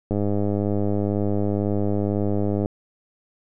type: click train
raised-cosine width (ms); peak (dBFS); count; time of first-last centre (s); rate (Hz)
2; -11; 261; 0.11-2.659; 102
effects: none